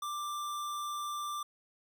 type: tone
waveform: square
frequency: 1181 Hz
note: D6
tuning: 9 cents sharp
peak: -36 dBFS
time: 0.02-1.43 s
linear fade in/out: 5 ms
effects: none